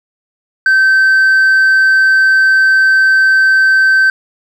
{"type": "tone with hard clipping", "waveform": "triangle", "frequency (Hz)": 1548, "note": "G6", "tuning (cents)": -22, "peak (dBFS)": -5, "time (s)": [0.66, 4.1], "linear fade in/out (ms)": 2, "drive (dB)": 1, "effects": []}